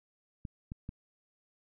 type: clicks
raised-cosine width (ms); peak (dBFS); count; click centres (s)
5; -27; 3; 0.452 / 0.719 / 0.891
effects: none